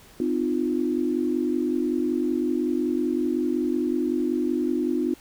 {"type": "tone cluster", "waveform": "sine", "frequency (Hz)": [254.5, 305, 350.4], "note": ["C4", "D#4", "F4"], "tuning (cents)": [-48, -34, 6], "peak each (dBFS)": -26, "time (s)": [0.2, 5.14], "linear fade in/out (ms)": 2, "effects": ["pink hiss -51 dBFS RMS until 5.2 s"]}